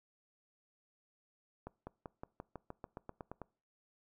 accelerating click train, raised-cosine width 1 ms, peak -30 dBFS, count 13, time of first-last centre 1.67-3.417 s, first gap 200 ms, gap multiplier 0.94, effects noise-tail reverb RT60 0.4 s tail -23 dB re dry

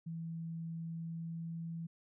sine tone with pitch glide, 164.81 to 165.86 Hz, E3 to E3, 0 to +11 cents, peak -39 dBFS, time 0.06-1.87 s, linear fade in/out 10 ms, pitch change +11 cents, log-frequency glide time 0.74-1.59 s, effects none

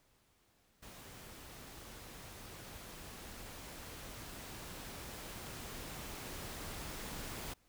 pink noise with level ramp, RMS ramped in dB -53 to -44 dBFS, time 0.82-7.54 s, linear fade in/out 10 ms, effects pink hiss -72 dBFS RMS until 7.68 s

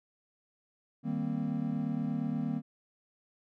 triangle chord, C minor seventh, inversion first, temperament equal, 155.56 / 196 / 233.1 / 261.6 Hz, Eb3 / G3 / Bb3 / C4, 0 / 0 / 0 / 0 cents, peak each -34 / -36 / -32 / -35 dBFS, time 1.03-2.62 s, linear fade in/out 50 ms, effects none

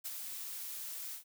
blue noise with ADSR envelope, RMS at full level -39 dBFS, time 0.04-1.24 s, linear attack 19 ms, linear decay 34 ms, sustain -4 dB, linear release 110 ms, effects none

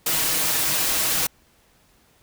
white noise with comb filter, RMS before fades -22 dBFS, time 0.06-1.27 s, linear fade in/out 5 ms, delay 6.3 ms, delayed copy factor +0.65, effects pink hiss -59 dBFS RMS until 2.22 s

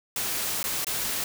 white noise with dropouts, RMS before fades -29 dBFS, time 0.16-1.24 s, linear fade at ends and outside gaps 2 ms, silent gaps 0.629-0.64 / 0.846-0.868 s, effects none

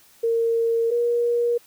sine tone pair in turn, 460 / 475.4 Hz, A#4 / A#4, -23 / +34 cents, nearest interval minor second, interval 57 cents, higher second, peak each -18 dBFS, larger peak neither, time 0.23-0.91 / 0.91-1.58 s, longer first, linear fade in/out 10 ms, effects white hiss -54 dBFS RMS until 1.66 s

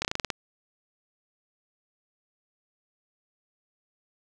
slowing click train, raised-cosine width 0.2 ms, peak -10 dBFS, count 8, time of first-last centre 0.02-0.302 s, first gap 28 ms, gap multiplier 1.12, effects none

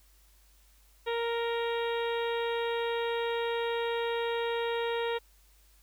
harmonic tone with a mistuned harmonic, 466.2 Hz, A#4, in tune, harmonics 1 / 2 / 3 / 4 / 5 / 6 / 7 / 8, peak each -30 / -36 / -42 / -41 / -44 / -45 / -45 / -45 dBFS, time 1.06-5.19 s, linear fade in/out 20 ms, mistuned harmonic 8, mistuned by +21 cents, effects added 50 Hz sine -60 dBFS peak until 5.82 s + white hiss -65 dBFS RMS until 5.82 s

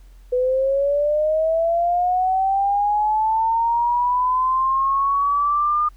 sine linear sweep, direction up, 493.9 to 1216 Hz, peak -16 dBFS, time 0.32-5.89 s, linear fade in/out 10 ms, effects added 44 Hz sine -42 dBFS peak until 5.96 s + pink hiss -60 dBFS RMS until 5.96 s

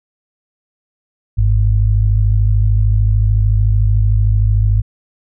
sine tone pair together, 50.38 / 103.83 Hz, G1 / G#2, +48 / 0 cents, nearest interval octave + minor second, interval 1252 cents, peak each -12 dBFS, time 1.37-4.82 s, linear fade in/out 20 ms, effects none

